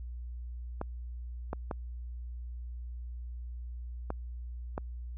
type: clicks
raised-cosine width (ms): 1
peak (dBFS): -20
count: 5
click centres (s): 0.814 / 1.531 / 1.712 / 4.104 / 4.779
effects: added 60 Hz sine -38 dBFS peak until 5.17 s